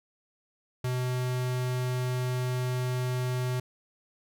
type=tone; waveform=square; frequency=126.1 Hz; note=B2; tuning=36 cents sharp; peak=-28 dBFS; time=0.84-3.6 s; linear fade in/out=5 ms; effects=none